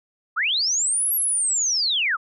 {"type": "linear two-way sweep", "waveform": "sine", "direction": "up then down", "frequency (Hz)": [1139, 11640, 1158], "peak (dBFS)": -19, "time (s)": [0.36, 2.17], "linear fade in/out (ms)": 20, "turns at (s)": 1.14, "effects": []}